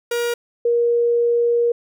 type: tone pair in turn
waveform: 45% pulse / sine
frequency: 475.3 / 473.2 Hz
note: A#4 / A#4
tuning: +34 / +26 cents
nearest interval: unison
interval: 8 cents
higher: first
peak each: -19 / -14 dBFS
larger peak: second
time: 0.11-0.34 / 0.65-1.72 s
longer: second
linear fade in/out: 5 ms
effects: none